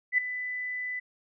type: tone with ADSR envelope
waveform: sine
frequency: 1996 Hz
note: B6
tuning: 18 cents sharp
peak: -18 dBFS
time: 0.12-1 s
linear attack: 61 ms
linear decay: 4 ms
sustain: -13 dB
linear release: 13 ms
effects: none